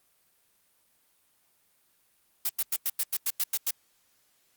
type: noise bursts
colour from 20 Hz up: blue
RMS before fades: -27 dBFS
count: 10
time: 2.45-3.709 s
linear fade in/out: 5 ms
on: 44 ms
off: 91 ms
effects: white hiss -68 dBFS RMS until 4.56 s + Opus 32 kbps